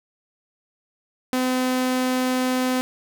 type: tone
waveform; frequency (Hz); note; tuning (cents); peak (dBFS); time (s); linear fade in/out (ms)
sawtooth; 255.1; C4; -44; -16; 1.33-2.81; 0
effects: none